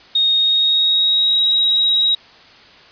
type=tone with pitch glide; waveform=sine; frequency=3721 to 3821 Hz; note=A#7 to A#7; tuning=-4 to +42 cents; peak=-12 dBFS; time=0.15-2.15 s; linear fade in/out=5 ms; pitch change=+46 cents; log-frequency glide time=0.36-1.4 s; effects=white hiss -44 dBFS RMS until 2.91 s + resampled to 11025 Hz